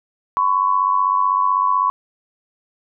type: tone pair together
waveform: sine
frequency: 1015.1 / 1111 Hz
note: B5 / C#6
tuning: +47 / +4 cents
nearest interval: major second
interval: 157 cents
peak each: -17 dBFS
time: 0.37-1.9 s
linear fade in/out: 0 ms
effects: none